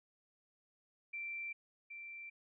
sine tone with echo, 2349 Hz, D7, in tune, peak -40 dBFS, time 1.13-1.53 s, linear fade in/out 10 ms, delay 770 ms, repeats 1, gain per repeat -6 dB, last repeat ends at 2.3 s, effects none

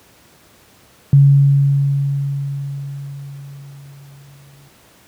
sine tone with exponential decay, 139.8 Hz, C#3, 15 cents sharp, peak -4 dBFS, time 1.13-4.68 s, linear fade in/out 0 ms, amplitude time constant 770 ms, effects pink hiss -49 dBFS RMS until 5.07 s + high-pass 80 Hz 12 dB/octave

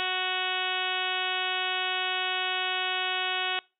harmonic tone, 370 Hz, F#4, in tune, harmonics 1 / 2 / 3 / 4 / 5 / 6 / 7 / 8 / 9 / 10, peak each -40 / -34 / -37 / -35 / -38 / -39 / -34 / -34 / -35 / -40 dBFS, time 0-3.59 s, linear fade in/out 0 ms, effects noise-tail reverb RT60 0.3 s tail -25 dB re dry

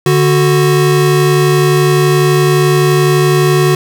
square tone pair together, 147.02 / 369.3 Hz, D3 / F#4, +2 / -3 cents, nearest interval octave + major third, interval 1595 cents, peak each -11 dBFS, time 0.06-3.75 s, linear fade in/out 2 ms, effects none

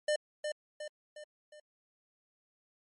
square tone with echo, 600 Hz, D5, 37 cents sharp, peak -28 dBFS, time 0.08-0.16 s, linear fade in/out 5 ms, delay 360 ms, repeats 4, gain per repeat -6 dB, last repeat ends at 1.6 s, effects MP3 48 kbps

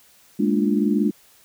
sine chord, Bb dominant seventh, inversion third, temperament equal with one note detuned, 207.7 / 228.4 / 293.7 / 349.2 Hz, Ab3 / Bb3 / D4 / F4, 0 / -35 / 0 / 0 cents, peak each -20 / -24 / -22 / -26 dBFS, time 0.39-1.11 s, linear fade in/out 10 ms, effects white hiss -54 dBFS RMS until 1.44 s

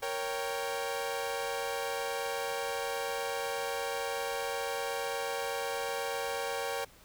sawtooth chord, G diminished, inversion first, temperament equal, 466.2 / 554.4 / 784 Hz, Bb4 / Db5 / G5, 0 / 0 / 0 cents, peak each -33 / -33 / -34 dBFS, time 0.02-6.85 s, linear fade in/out 10 ms, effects pink hiss -58 dBFS RMS until 7.04 s

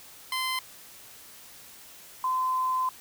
15% pulse / sine tone pair in turn, 1034 / 1027.5 Hz, C6 / C6, -21 / -32 cents, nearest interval unison, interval 11 cents, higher first, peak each -21 / -24 dBFS, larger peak first, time 0.32-0.59 / 2.24-2.89 s, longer second, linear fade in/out 2 ms, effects white hiss -49 dBFS RMS until 3 s

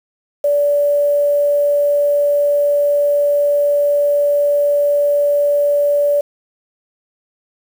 sine tone with quantisation, 578 Hz, D5, 28 cents flat, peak -11 dBFS, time 0.44-6.21 s, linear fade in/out 5 ms, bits 6, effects none

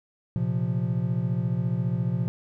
triangle chord, Bb suspended second, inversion none, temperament just, 116.54 / 131.11 / 174.81 Hz, Bb2 / C3 / F3, 0 / +4 / +2 cents, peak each -26 dBFS, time 0.36-2.28 s, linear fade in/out 0 ms, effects none

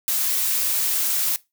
blue noise, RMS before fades -22 dBFS, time 0.08-1.36 s, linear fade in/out 0 ms, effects noise-tail reverb RT60 0.2 s tail -19 dB re dry

